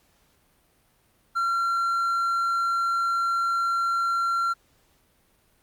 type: tone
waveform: triangle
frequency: 1369 Hz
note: F6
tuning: 35 cents flat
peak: -20 dBFS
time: 1.35-4.54 s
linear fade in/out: 20 ms
effects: pink hiss -64 dBFS RMS until 5.62 s + Opus 48 kbps